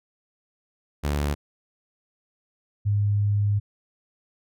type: tone pair in turn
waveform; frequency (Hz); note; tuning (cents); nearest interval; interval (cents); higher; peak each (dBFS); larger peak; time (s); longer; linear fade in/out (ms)
sawtooth / sine; 72.7 / 102.59; D2 / G#2; -17 / -21; tritone; 596; second; -19 / -19; neither; 1.03-1.35 / 2.85-3.6; second; 20
effects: none